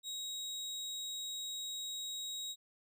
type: tone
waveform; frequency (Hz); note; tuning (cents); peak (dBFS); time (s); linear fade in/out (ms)
30% pulse; 3800; A#7; +33; -37; 0.03-2.56; 50
effects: none